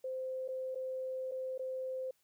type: tone with dropouts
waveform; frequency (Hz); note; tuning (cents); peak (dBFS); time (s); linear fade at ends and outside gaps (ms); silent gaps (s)
sine; 519; C5; -14; -36; 0.04-2.11; 5; 0.479-0.486 / 0.748-0.755 / 1.313-1.318 / 1.579-1.593
effects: white hiss -75 dBFS RMS until 2.23 s